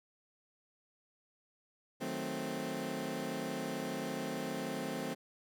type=chord; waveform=20% pulse; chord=D# diminished seventh; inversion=none; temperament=equal; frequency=155.56 / 185 / 220 / 261.6 Hz; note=D#3 / F#3 / A3 / C4; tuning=0 / 0 / 0 / 0 cents; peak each=-40 / -39 / -37 / -35 dBFS; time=2-5.15 s; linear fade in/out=20 ms; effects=none